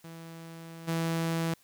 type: tone with level steps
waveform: sawtooth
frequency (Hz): 164.81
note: E3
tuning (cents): 0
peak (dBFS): -39 / -24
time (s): 0.04-1.54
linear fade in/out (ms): 5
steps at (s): 0.87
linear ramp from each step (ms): 20
effects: white hiss -63 dBFS RMS until 1.63 s